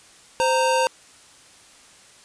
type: tone pair together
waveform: square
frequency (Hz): 519.7 / 926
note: C5 / A#5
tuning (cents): -12 / -12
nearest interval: minor seventh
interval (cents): 1000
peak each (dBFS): -21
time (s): 0.4-0.87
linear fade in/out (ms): 0
effects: white hiss -50 dBFS RMS until 2.24 s + resampled to 22050 Hz